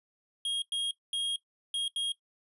square tone bursts at uneven times, 3260 Hz, G#7, 33 cents flat, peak -30 dBFS, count 5, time 0.45-0.62 / 0.72-0.91 / 1.13-1.36 / 1.74-1.88 / 1.96-2.12 s, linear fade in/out 2 ms, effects noise-tail reverb RT60 0.1 s tail -19 dB re dry + resampled to 24000 Hz

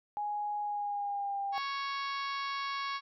sine tone with pitch glide, 830.6 to 796.8 Hz, G#5 to G5, 0 to +28 cents, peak -32 dBFS, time 0.17-1.58 s, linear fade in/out 0 ms, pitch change -72 cents, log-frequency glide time 0.61-1.4 s
harmonic tone, 554.4 Hz, C#5, in tune, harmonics 2 / 3 / 4 / 5 / 6 / 7 / 8 / 9 / 10, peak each -35 / -44 / -42 / -49 / -47 / -48 / -47 / -53 / -50 dBFS, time 1.52-3.01 s, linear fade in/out 50 ms
effects none

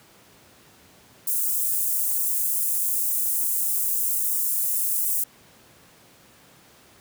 white high-pass noise, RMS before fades -24 dBFS, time 1.27-5.24 s, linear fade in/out 5 ms, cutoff 8400 Hz, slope 24 dB/octave, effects pink hiss -53 dBFS RMS until 7 s + high-pass 100 Hz 12 dB/octave

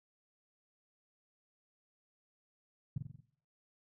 sine tone with echo, 135.5 Hz, C#3, 39 cents flat, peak -31 dBFS, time 2.96-2.98 s, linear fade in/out 5 ms, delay 45 ms, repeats 5, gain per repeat -4 dB, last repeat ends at 3.205 s, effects noise-tail reverb RT60 0.6 s tail -19 dB re dry

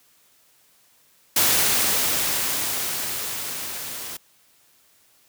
white noise with level ramp, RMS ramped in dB -18 to -34 dBFS, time 1.36-4.17 s, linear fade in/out 5 ms, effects white hiss -59 dBFS RMS until 5.28 s + high-pass 60 Hz 12 dB/octave

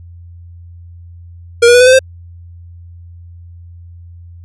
square tone with pitch steps, 470.9 / 481.4 / 492 / 503 / 514.1 / 525.5 Hz, A#4 / B4 / B4 / B4 / C5 / C5, +18 / -44 / -7 / +32 / -31 / +7 cents, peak -4 dBFS, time 1.62-1.992 s, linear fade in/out 10 ms, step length 62 ms, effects added 86 Hz sine -32 dBFS peak until 4.44 s + resampled to 24000 Hz

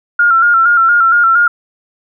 sine tone with vibrato, 1384 Hz, F6, 16 cents flat, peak -6 dBFS, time 0.19-1.48 s, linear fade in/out 5 ms, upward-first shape square, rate 4.3 Hz, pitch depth 45 cents each way, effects none

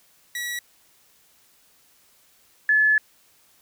sawtooth / sine tone pair in turn, 1932 / 1721.2 Hz, B6 / A6, -39 / -39 cents, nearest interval major second, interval 200 cents, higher first, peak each -24 / -15 dBFS, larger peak second, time 0.35-0.59 / 2.69-2.98 s, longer second, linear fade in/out 2 ms, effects white hiss -59 dBFS RMS until 3.61 s

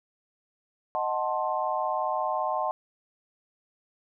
sine chord, D# diminished seventh, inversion none, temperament equal with one note detuned, 622.3 / 740 / 880 / 1054.4 Hz, D#5 / F#5 / A5 / C6, 0 / 0 / 0 / +13 cents, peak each -31 dBFS, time 0.95-2.71 s, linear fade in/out 0 ms, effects none

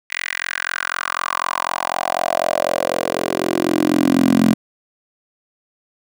10% pulse tone with high-pass filter sweep, 44.02 Hz, F1, 14 cents sharp, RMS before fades -19 dBFS, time 0.1-4.54 s, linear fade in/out 10 ms, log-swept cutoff 2100 to 220 Hz, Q 4.3, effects none

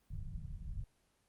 pink low-pass noise, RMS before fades -43 dBFS, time 0.1-0.84 s, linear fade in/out 5 ms, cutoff 170 Hz, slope 48 dB/octave, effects pink hiss -75 dBFS RMS until 1.28 s + Opus 24 kbps

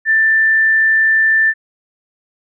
sine tone, 1774 Hz, A6, 14 cents sharp, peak -9 dBFS, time 0.05-1.54 s, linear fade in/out 50 ms, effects none

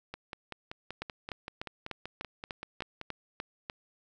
two click trains, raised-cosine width 0.3 ms, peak -20 / -23 dBFS, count 10 / 16, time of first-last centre 1.02-3.699 / 0.14-3.014 s, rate 3.36 / 5.22 Hz, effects none

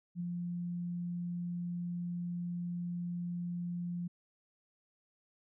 sine tone with ADSR envelope, 174.61 Hz, F3, in tune, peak -33 dBFS, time 0.15-4.08 s, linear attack 52 ms, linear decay 11 ms, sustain -2 dB, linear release 11 ms, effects none

